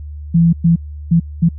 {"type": "tone bursts at uneven times", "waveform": "sine", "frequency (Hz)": 167.8, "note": "E3", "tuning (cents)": 31, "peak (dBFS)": -7, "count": 4, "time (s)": [[0.34, 0.53], [0.64, 0.76], [1.11, 1.2], [1.42, 1.49]], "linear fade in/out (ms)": 10, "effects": ["added 74 Hz sine -26 dBFS peak until 1.58 s"]}